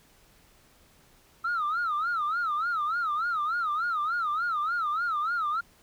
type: tone with vibrato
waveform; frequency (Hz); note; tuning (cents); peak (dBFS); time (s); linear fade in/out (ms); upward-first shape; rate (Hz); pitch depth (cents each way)
sine; 1300; E6; -24; -24; 1.44-5.61; 10; sine; 3.4; 170
effects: tanh soft clip ceiling -23 dBFS + pink hiss -60 dBFS RMS until 5.82 s